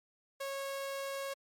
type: tone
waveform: sawtooth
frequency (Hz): 549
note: C#5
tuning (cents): -17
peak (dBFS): -33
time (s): 0.4-1.34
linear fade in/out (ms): 10
effects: MP3 64 kbps